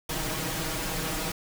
pink noise with comb filter, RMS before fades -31 dBFS, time 0.09-1.32 s, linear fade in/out 5 ms, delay 6.3 ms, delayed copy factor +0.95, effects none

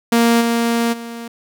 sawtooth tone with level steps, 233.1 Hz, A#3, in tune, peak -7 / -11 / -24 dBFS, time 0.12-1.28 s, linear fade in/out 5 ms, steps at 0.4 / 0.92 s, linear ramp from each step 20 ms, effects none

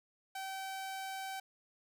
sawtooth tone, 770 Hz, G5, 31 cents flat, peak -36 dBFS, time 0.35-1.4 s, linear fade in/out 5 ms, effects 13-bit

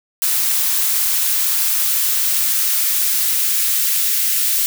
blue noise with high-pass filter sweep, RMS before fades -17 dBFS, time 0.22-4.66 s, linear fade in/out 0 ms, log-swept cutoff 730 to 1900 Hz, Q 0.91, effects none

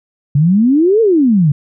sine exponential two-way sweep, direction up then down, 136.9 to 466.2 to 136.9 Hz, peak -7 dBFS, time 0.35-1.52 s, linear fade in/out 5 ms, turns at 1.01 s, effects none

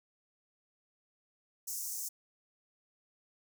pink high-pass noise, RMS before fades -39 dBFS, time 1.67-2.09 s, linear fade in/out 10 ms, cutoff 5700 Hz, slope 48 dB/octave, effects none

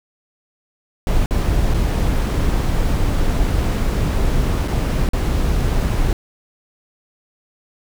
brown noise with dropouts, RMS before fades -17 dBFS, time 1.07-6.13 s, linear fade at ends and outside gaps 1 ms, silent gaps 1.26-1.308 / 1.739-1.743 / 4.677-4.681 / 5.089-5.133 s, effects none

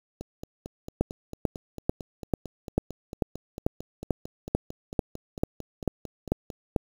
two click trains, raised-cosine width 2 ms, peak -23 / -9 dBFS, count 29 / 14, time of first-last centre 0.21-6.502 / 1.01-6.762 s, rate 4.45 / 2.26 Hz, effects 7-bit

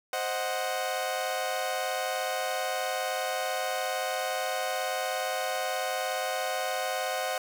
sawtooth chord, C diminished, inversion none, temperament equal, 523.3 / 622.3 / 740 Hz, C5 / Eb5 / Gb5, 0 / 0 / 0 cents, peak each -30 / -31 / -28 dBFS, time 0.13-7.38 s, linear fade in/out 2 ms, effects none

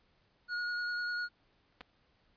square tone with vibrato, 1445 Hz, F#6, 41 cents flat, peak -34 dBFS, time 0.48-1.29 s, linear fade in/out 50 ms, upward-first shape sine, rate 10 Hz, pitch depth 11 cents each way
clicks, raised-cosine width 0.3 ms, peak -31 dBFS, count 2, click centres 1.808 / 1.812 s
effects pink hiss -71 dBFS RMS until 2.36 s + resampled to 11025 Hz

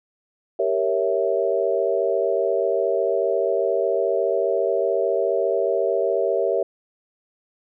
sine chord, G diminished seventh, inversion none, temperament equal, 392 / 466.2 / 554.4 / 659.3 Hz, G4 / Bb4 / Db5 / Fb5, 0 / 0 / 0 / 0 cents, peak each -24 dBFS, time 0.59-6.63 s, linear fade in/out 5 ms, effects none

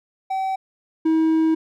triangle tone pair in turn, 766 / 320.2 Hz, G5 / D#4, -40 / +50 cents, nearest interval octave + minor third, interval 1510 cents, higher first, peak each -19 / -13 dBFS, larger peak second, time 0.3-0.56 / 1.05-1.55 s, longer second, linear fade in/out 10 ms, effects none

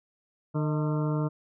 harmonic tone with a mistuned harmonic, 151.2 Hz, D#3, 49 cents flat, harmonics 1 / 2 / 3 / 4 / 6 / 7 / 8 / 9, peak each -26 / -32 / -36 / -38 / -42 / -43 / -44 / -45 dBFS, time 0.54-1.29 s, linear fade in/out 20 ms, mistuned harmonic 4, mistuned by +50 cents, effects none

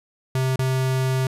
square tone with dropouts, 130.81 Hz, C3, in tune, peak -20 dBFS, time 0.35-1.27 s, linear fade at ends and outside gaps 2 ms, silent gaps 0.559-0.591 s, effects resampled to 32000 Hz

